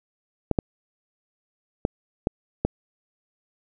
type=clicks; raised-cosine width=2 ms; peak=-7 dBFS; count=5; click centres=0.513 / 0.588 / 1.851 / 2.271 / 2.65 s; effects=none